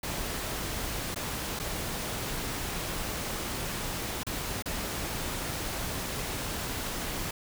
pink noise with dropouts, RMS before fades -34 dBFS, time 0.03-7.31 s, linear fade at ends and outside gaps 5 ms, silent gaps 1.146-1.159 / 1.592-1.597 / 4.234-4.266 / 4.624-4.657 s, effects none

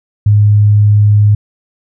sine tone, 104.2 Hz, G#2, 6 cents sharp, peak -4 dBFS, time 0.26-1.35 s, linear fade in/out 5 ms, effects none

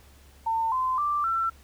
sine tone with pitch steps, 902 / 1030.2 / 1176.5 / 1343.7 Hz, A5 / C6 / D6 / E6, +43 / -27 / +3 / +33 cents, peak -23 dBFS, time 0.46-1.5 s, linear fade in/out 10 ms, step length 260 ms, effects added 69 Hz sine -52 dBFS peak until 1.63 s + pink hiss -57 dBFS RMS until 1.63 s

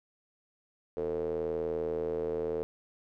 square tone with band-pass filter, 40.38 Hz, E1, 35 cents flat, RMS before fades -33 dBFS, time 0.97-2.63 s, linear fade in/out 0 ms, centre 460 Hz, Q 7.9, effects none

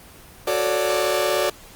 sawtooth chord, D major seventh, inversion first, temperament just, 367.1 / 440.5 / 550.6 / 587.3 Hz, F#4 / A4 / C#5 / D5, -14 / +2 / -12 / 0 cents, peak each -21 / -23 / -22 / -18 dBFS, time 0.47-1.5 s, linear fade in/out 5 ms, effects pink hiss -45 dBFS RMS until 1.75 s + Opus 24 kbps

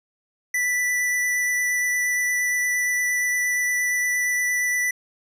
square tone with vibrato, 1975.5 Hz, B6, in tune, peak -21 dBFS, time 0.54-4.91 s, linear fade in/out 5 ms, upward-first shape sine, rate 8.6 Hz, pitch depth 9 cents each way, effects resampled to 32000 Hz

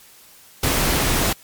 pink noise, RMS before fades -19 dBFS, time 0.63-1.33 s, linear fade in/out 5 ms, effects white hiss -48 dBFS RMS until 1.43 s + MP3 96 kbps

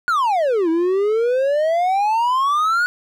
triangle exponential two-way sweep, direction down then up, 1475 to 320 to 1475 Hz, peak -13 dBFS, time 0.08-2.86 s, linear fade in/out 0 ms, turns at 0.69 s, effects none

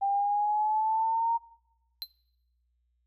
sine exponential sweep, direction up, 790 to 931 Hz, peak -24 dBFS, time 0.01-1.38 s, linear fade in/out 20 ms
square tone with exponential decay, 4093 Hz, C8, 39 cents flat, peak -29 dBFS, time 2.02-2.1 s, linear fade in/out 0 ms, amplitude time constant 16 ms
effects noise-tail reverb RT60 0.9 s tail -23 dB re dry + added 60 Hz sine -70 dBFS peak until 3.06 s

